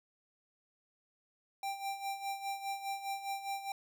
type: tone with tremolo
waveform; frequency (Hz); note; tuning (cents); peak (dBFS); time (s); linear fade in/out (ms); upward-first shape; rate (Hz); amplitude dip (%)
square; 788; G5; +9; -35; 1.63-3.72; 2; sine; 4.9; 70
effects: none